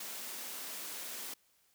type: high-pass noise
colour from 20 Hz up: white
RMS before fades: -43 dBFS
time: 0-1.34 s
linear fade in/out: 5 ms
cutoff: 180 Hz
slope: 48 dB/octave
effects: white hiss -71 dBFS RMS until 1.74 s